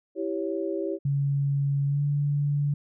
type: chord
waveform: sine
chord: C# diminished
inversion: first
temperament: equal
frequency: 329.6 / 392 / 554.4 Hz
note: E4 / G4 / C#5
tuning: 0 / 0 / 0 cents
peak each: -30 / -30 / -33 dBFS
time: 0.15-0.99 s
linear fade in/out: 50 ms
type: tone with pitch glide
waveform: sine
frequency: 140.4 to 144.26 Hz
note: C#3 to D3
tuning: +22 to -31 cents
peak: -22 dBFS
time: 1.05-2.74 s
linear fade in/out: 5 ms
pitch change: +47 cents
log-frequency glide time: 1.86-2.02 s
effects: none